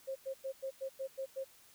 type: tone bursts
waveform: sine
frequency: 535 Hz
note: C5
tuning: 38 cents sharp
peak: -36 dBFS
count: 8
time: 0.07-1.445 s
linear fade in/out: 20 ms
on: 87 ms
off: 97 ms
effects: white hiss -62 dBFS RMS until 1.74 s